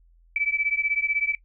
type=beating tone pair; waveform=sine; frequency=2300 / 2316 Hz; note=D7 / D7; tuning=-37 / -25 cents; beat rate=16 Hz; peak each=-25 dBFS; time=0.36-1.35 s; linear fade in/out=2 ms; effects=noise-tail reverb RT60 0.1 s tail -21 dB re dry + added 42 Hz sine -54 dBFS peak until 1.44 s